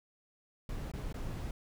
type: noise with dropouts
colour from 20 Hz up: brown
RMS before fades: -39 dBFS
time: 0.69-1.51 s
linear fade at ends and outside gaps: 2 ms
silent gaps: 0.917-0.936 / 1.127-1.142 s
effects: none